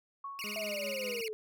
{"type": "tone with exponential decay", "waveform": "sine", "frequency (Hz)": 1108, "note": "C#6", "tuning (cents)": -1, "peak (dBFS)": -37, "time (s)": [0.24, 1.03], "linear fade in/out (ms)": 5, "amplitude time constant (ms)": 170}
{"type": "tone with vibrato", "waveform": "30% pulse", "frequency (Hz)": 2489, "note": "D#7", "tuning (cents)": 0, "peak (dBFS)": -35, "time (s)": [0.39, 1.28], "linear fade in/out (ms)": 0, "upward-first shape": "sine", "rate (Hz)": 20, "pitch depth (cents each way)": 260}
{"type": "tone with tremolo", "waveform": "25% pulse", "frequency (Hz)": 207.7, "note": "G#3", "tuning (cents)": 0, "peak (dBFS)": -38, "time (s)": [0.44, 1.21], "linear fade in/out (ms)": 0, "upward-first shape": "sine", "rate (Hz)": 5.1, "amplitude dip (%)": 50}
{"type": "linear sweep", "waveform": "sine", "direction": "down", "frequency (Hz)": [659.3, 423.4], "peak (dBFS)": -36, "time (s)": [0.56, 1.33], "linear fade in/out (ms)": 0}
{"effects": []}